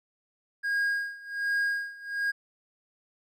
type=tone with tremolo; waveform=triangle; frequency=1631 Hz; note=G#6; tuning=32 cents flat; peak=-22 dBFS; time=0.63-2.32 s; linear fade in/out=20 ms; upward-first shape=sine; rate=1.3 Hz; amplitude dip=90%; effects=none